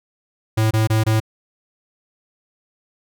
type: tone bursts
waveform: square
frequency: 110 Hz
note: A2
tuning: in tune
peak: -15 dBFS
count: 4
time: 0.57-1.202 s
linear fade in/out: 10 ms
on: 140 ms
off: 24 ms
effects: none